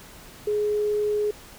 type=tone; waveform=sine; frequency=418.9 Hz; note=G#4; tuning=15 cents sharp; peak=-21 dBFS; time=0.47-1.31 s; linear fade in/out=5 ms; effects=pink hiss -46 dBFS RMS until 1.58 s